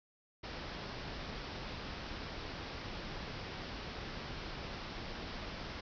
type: low-pass noise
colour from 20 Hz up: pink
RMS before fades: -44 dBFS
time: 0.43-5.81 s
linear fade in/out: 10 ms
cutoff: 5500 Hz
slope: 96 dB/octave
effects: none